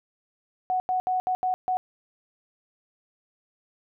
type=tone bursts at uneven times; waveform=sine; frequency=740 Hz; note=F#5; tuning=in tune; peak=-22 dBFS; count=6; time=0.7-0.8 / 0.89-1 / 1.07-1.2 / 1.27-1.35 / 1.43-1.54 / 1.68-1.77 s; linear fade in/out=0 ms; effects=none